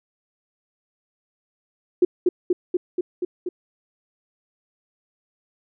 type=tone with echo; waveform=sine; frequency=358.6 Hz; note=F4; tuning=46 cents sharp; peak=-11 dBFS; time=2.02-2.05 s; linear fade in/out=5 ms; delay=240 ms; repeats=6; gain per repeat=-2 dB; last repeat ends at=3.49 s; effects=none